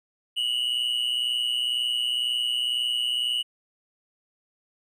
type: tone pair together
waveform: triangle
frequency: 2865 / 2987 Hz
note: F7 / F#7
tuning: +44 / +16 cents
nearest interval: minor second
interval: 72 cents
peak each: -25 dBFS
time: 0.36-3.43 s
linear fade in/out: 20 ms
effects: none